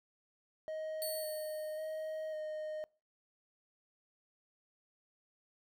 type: tone with vibrato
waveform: triangle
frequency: 622.3 Hz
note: D#5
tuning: in tune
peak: -36 dBFS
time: 0.68-2.84 s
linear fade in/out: 0 ms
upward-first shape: square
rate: 0.91 Hz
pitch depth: 14 cents each way
type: tone with exponential decay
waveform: 5% pulse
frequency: 4435 Hz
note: C#8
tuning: in tune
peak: -30 dBFS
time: 1.02-2.4 s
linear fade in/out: 0 ms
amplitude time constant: 300 ms
effects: noise-tail reverb RT60 0.4 s tail -26 dB re dry